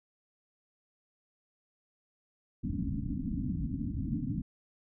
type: low-pass noise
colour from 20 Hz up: white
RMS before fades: -34 dBFS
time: 2.63-4.42 s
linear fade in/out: 10 ms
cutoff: 290 Hz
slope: 96 dB/octave
effects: none